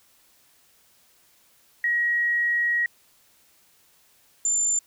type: tone pair in turn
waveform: sine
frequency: 1900 / 7173 Hz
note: A#6 / A8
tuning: +33 / +32 cents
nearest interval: octave + major seventh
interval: 2299 cents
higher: second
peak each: -20 dBFS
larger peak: neither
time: 1.84-2.86 / 4.45-4.79 s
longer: first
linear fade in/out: 2 ms
effects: white hiss -60 dBFS RMS until 4.86 s